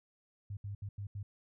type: tone bursts at uneven times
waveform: sine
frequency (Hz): 100.8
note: G2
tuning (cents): +49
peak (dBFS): -38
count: 5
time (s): 0.5-0.57 / 0.64-0.75 / 0.82-0.89 / 0.98-1.07 / 1.15-1.23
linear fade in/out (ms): 5
effects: none